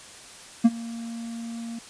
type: tone with ADSR envelope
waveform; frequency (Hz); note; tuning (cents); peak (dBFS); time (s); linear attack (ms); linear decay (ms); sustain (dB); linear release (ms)
triangle; 231.3; A#3; -13; -8; 0.64-1.79; 15; 37; -22; 5
effects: white hiss -45 dBFS RMS until 1.89 s + resampled to 22050 Hz